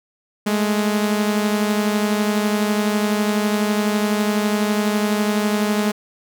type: beating tone pair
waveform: sawtooth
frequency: 208.4 / 220.4 Hz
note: G#3 / A3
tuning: +6 / +3 cents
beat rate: 12 Hz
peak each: -14 / -21 dBFS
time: 0.46-5.92 s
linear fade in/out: 10 ms
effects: none